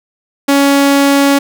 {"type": "tone", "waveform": "sawtooth", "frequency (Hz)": 279.7, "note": "C#4", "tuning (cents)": 16, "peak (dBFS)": -3, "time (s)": [0.48, 1.39], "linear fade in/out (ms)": 10, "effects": []}